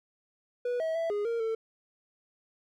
triangle tone with pitch steps, 489 / 644 / 661 / 412.5 / 464.2 / 447.7 Hz, B4 / E5 / E5 / G#4 / A#4 / A4, -17 / -41 / +5 / -12 / -7 / +30 cents, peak -26 dBFS, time 0.65-1.55 s, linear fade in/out 5 ms, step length 150 ms, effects none

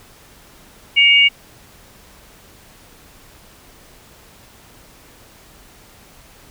sine tone pair together, 2248 / 2832 Hz, C#7 / F7, +24 / +23 cents, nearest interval major third, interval 399 cents, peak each -11 dBFS, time 0.96-1.29 s, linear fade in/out 20 ms, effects pink hiss -46 dBFS RMS until 6.5 s

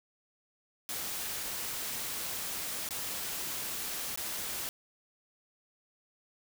white noise with dropouts, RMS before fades -37 dBFS, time 0.89-4.69 s, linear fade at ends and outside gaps 0 ms, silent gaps 1.43-1.433 / 2.889-2.908 / 4.159-4.175 s, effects none

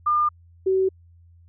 sine tone pair in turn, 1205 / 379.6 Hz, D6 / F#4, +44 / +44 cents, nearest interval octave + minor sixth, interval 2000 cents, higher first, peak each -17 dBFS, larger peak neither, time 0.06-0.29 / 0.66-0.89 s, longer neither, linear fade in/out 10 ms, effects added 85 Hz sine -49 dBFS peak until 1.48 s

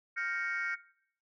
sine chord, G half-diminished seventh, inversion third, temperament equal, 1396.9 / 1568 / 1864.7 / 2217 Hz, F6 / G6 / Bb6 / Db7, 0 / 0 / 0 / 0 cents, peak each -36 / -38 / -37 / -36 dBFS, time 0.16-0.76 s, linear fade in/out 20 ms, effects noise-tail reverb RT60 0.6 s tail -17 dB re dry + tanh soft clip ceiling -26 dBFS

